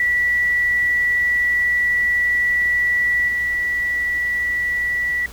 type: tone with level steps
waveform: sine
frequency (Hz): 1952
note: B6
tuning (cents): -21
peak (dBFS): -15 / -18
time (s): 0-5.26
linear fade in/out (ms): 2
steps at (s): 3.28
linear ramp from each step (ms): 5
effects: added 60 Hz sine -40 dBFS peak until 5.32 s + pink hiss -41 dBFS RMS until 5.32 s